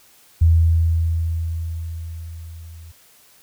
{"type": "tone with level ramp", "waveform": "sine", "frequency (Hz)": 82.41, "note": "E2", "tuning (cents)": 0, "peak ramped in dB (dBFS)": [-9, -37], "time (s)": [0.41, 2.92], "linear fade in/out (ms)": 10, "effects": ["white hiss -52 dBFS RMS until 3.42 s"]}